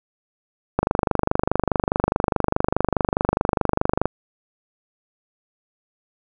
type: click train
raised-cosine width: 1 ms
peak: -3 dBFS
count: 82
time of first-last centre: 0.79-4.056 s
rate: 24.8 Hz
effects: none